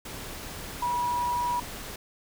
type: tone in noise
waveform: sine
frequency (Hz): 970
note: B5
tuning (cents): -31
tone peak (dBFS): -25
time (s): 0.82-1.6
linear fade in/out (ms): 5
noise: pink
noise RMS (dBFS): -39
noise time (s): 0.05-1.96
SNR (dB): +11
effects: none